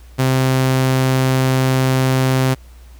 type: tone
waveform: sawtooth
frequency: 130.81 Hz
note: C3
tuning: in tune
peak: -9 dBFS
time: 0.18-2.55 s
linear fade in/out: 20 ms
effects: added 60 Hz sine -38 dBFS peak until 2.99 s + pink hiss -51 dBFS RMS until 2.99 s